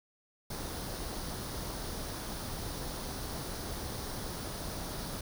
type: noise with comb filter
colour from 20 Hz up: pink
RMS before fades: -39 dBFS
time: 0.5-5.21 s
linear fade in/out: 5 ms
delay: 0.2 ms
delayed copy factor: +0.5
effects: none